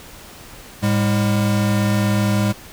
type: tone pair together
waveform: square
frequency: 107.1 / 202.2 Hz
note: A2 / G#3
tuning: -46 / -46 cents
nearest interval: major seventh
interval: 1100 cents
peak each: -19 dBFS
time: 0.82-2.53 s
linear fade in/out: 20 ms
effects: pink hiss -40 dBFS RMS until 2.72 s